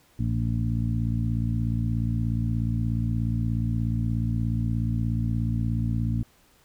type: harmonic tone with a mistuned harmonic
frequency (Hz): 56.8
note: A#1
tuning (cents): -44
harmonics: 1 / 2 / 3 / 4 / 5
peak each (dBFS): -30 / -25 / -33 / -31 / -37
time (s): 0.19-6.23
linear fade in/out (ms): 5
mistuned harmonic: 5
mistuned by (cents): +20
effects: pink hiss -60 dBFS RMS until 6.64 s